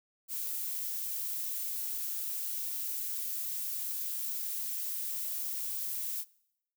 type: noise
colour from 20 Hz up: violet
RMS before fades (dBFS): -36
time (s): 0.28-6.25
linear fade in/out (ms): 50
effects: noise-tail reverb RT60 0.8 s tail -23 dB re dry